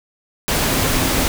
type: tone in noise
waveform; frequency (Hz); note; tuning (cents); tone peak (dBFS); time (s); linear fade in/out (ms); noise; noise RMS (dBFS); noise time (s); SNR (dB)
sine; 261.6; C4; 0; -26; 0.71-1.24; 0; pink; -18; 0.48-1.28; -11
effects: none